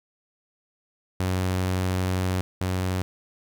sawtooth tone pair in turn, 92.5 / 92.5 Hz, F#2 / F#2, 0 / 0 cents, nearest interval unison, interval 0 cents, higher neither, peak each -19 / -20 dBFS, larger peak first, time 1.2-2.41 / 2.61-3.02 s, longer first, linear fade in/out 0 ms, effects 10-bit

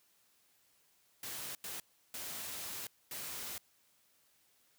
white noise bursts at uneven times, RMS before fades -43 dBFS, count 4, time 1.23-1.55 / 1.64-1.8 / 2.14-2.87 / 3.11-3.58 s, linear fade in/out 2 ms, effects white hiss -71 dBFS RMS until 4.78 s + high-pass 60 Hz 12 dB/octave

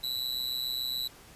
45% pulse tone with amplitude modulation, 3951 Hz, B7, in tune, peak -27 dBFS, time 0.03-1.08 s, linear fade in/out 10 ms, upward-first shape sine, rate 127 Hz, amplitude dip 90%, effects pink hiss -53 dBFS RMS until 1.35 s + resampled to 32000 Hz

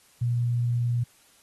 sine tone, 120 Hz, B2, 49 cents flat, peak -22 dBFS, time 0.21-1.04 s, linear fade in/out 10 ms, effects white hiss -59 dBFS RMS until 1.42 s + AAC 32 kbps

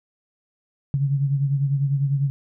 sine beating tone pair, 138.59 / 148.59 Hz, C#3 / D3, 0 / +21 cents, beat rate 10 Hz, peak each -19 / -27 dBFS, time 0.94-2.3 s, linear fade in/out 0 ms, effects none

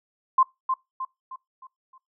sine tone with echo, 1046.5 Hz, C6, in tune, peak -14 dBFS, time 0.38-0.43 s, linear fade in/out 5 ms, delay 310 ms, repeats 5, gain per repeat -7 dB, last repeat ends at 1.98 s, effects noise-tail reverb RT60 0.2 s tail -22 dB re dry

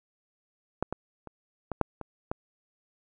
clicks, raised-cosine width 1 ms, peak -13 / -18 / -28 / -18 / -8 / -23 / -16 dBFS, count 7, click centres 0.826 / 0.926 / 1.273 / 1.717 / 1.813 / 2.013 / 2.315 s, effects none

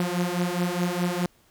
sawtooth beating tone pair, 174.61 / 179.41 Hz, F3 / F3, 0 / +47 cents, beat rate 4.8 Hz, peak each -23 dBFS, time 0-1.26 s, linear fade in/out 2 ms, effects pink hiss -61 dBFS RMS until 1.5 s

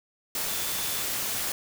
sine tone in noise, 3506 Hz, A7, 7 cents flat, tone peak -41 dBFS, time 0.48-1.03 s, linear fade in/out 2 ms, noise white, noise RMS -30 dBFS, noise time 0.35-1.52 s, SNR -14 dB, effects none

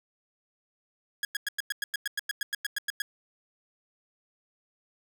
sawtooth tone bursts, 1661.2 Hz, G#6, in tune, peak -24 dBFS, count 16, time 1.23-3.02 s, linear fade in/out 2 ms, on 20 ms, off 98 ms, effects none

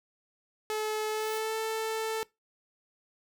sawtooth tone with pitch glide, 430.8 to 442.4 Hz, A4 to A4, -37 to +9 cents, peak -26 dBFS, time 0.7-2.23 s, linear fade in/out 0 ms, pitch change +46 cents, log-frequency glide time 1.09-1.57 s
blue noise with exponential growth, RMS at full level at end -43 dBFS, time 0.87-1.38 s, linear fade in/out 5 ms, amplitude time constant 110 ms
effects noise-tail reverb RT60 0.2 s tail -22 dB re dry

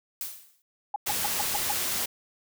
blue noise with exponential decay, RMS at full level -31 dBFS, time 0.21-0.62 s, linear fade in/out 1 ms, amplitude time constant 87 ms
sine tone bursts, 825 Hz, G#5, 12 cents flat, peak -25 dBFS, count 6, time 0.94-1.716 s, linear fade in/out 5 ms, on 21 ms, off 130 ms
white noise, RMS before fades -29 dBFS, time 1.06-2.06 s, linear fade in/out 10 ms
effects none

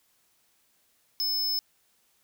square tone, 5220 Hz, E8, 18 cents flat, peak -26 dBFS, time 1.2-1.59 s, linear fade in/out 0 ms, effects white hiss -68 dBFS RMS until 2.23 s

